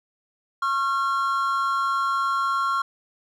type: tone pair together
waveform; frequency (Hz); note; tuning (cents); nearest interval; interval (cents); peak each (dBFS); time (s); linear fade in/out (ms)
triangle; 1090 / 1373.3; C#6 / F6; -29 / -30; major third; 399; -22; 0.62-2.82; 5
effects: none

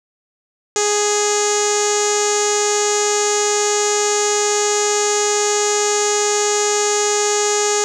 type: tone with low-pass filter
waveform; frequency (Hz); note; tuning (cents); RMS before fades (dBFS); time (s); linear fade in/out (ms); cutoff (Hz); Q
sawtooth; 415.3; G#4; 0; -17; 0.76-7.84; 0; 6800; 9.6
effects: none

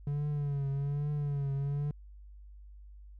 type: tone with vibrato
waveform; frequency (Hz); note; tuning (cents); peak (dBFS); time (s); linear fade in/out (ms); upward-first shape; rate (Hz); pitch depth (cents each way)
triangle; 142.7; D3; -49; -28; 0.07-1.91; 2; triangle; 1.2; 69
effects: added 50 Hz sine -48 dBFS peak until 3.19 s

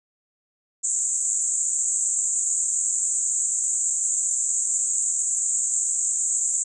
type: band-pass noise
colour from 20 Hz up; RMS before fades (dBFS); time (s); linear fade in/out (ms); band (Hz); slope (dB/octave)
white; -24; 0.83-6.64; 20; 6900 to 8000; 96
effects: none

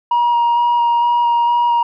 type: tone with vibrato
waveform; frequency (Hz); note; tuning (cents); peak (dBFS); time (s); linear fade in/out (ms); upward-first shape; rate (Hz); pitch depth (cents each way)
sine; 950; A#5; +33; -9; 0.11-1.83; 5; square; 2.2; 9
effects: tanh soft clip ceiling -10 dBFS

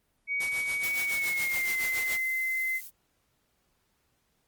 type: tone with pitch glide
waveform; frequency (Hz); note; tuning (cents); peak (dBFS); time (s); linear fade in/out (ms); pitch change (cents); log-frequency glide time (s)
sine; 2250 to 2063; C#7 to C7; +25 to -25; -27; 0.27-2.81; 50; -150; 1.05-1.78
type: noise with tremolo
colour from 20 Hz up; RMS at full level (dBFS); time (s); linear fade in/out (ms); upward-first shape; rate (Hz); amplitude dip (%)
white; -34; 0.4-2.17; 5; triangle; 7.1; 80
type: noise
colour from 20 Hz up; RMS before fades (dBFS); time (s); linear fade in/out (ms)
violet; -42; 1.37-2.91; 50
effects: pink hiss -73 dBFS RMS until 4.47 s + Opus 32 kbps

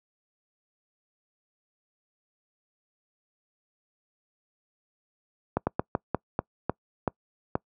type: slowing click train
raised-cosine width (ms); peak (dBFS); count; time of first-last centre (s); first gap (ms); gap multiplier
1; -10; 9; 5.57-7.554; 100; 1.25
effects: noise-tail reverb RT60 0.1 s tail -26 dB re dry + high-pass 80 Hz 12 dB/octave

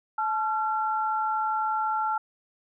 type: tone pair together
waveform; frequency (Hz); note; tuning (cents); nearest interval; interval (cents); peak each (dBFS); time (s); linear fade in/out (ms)
sine; 867.5 / 1366; A5 / F6; -25 / -39; minor sixth; 786; -26 / -28; 0.18-2.18; 5
effects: none

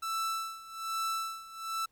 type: tone with tremolo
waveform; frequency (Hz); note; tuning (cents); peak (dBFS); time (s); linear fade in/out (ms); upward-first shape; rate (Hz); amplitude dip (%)
45% pulse; 1325; E6; +9; -30; 0.02-1.86; 10; sine; 1.2; 85
effects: pink hiss -73 dBFS RMS until 1.91 s

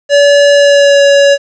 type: tone with pitch glide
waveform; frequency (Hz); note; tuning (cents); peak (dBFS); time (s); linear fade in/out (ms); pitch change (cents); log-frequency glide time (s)
square; 572 to 563.5; D5 to C#5; -46 to +28; -4; 0.09-1.38; 50; -26; 0.53-1.02
effects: resampled to 16000 Hz + 7-bit

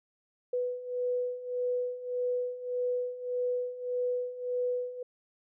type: beating tone pair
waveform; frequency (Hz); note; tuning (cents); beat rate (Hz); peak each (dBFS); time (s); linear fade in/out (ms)
sine; 493.9 / 495.6; B4 / B4; 0 / +6; 1.7; -35 / -31; 0.53-5.03; 5
effects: none

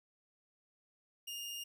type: tone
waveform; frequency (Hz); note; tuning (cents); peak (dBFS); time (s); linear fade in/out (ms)
sawtooth; 2831; F7; +23; -38; 1.27-1.64; 10
effects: none

